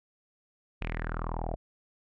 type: tone with low-pass filter sweep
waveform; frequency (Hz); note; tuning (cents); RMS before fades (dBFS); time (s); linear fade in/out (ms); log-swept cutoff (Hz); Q
sawtooth; 40.44; E1; -32; -34; 0.81-1.56; 10; 2600 to 630; 5.2
effects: none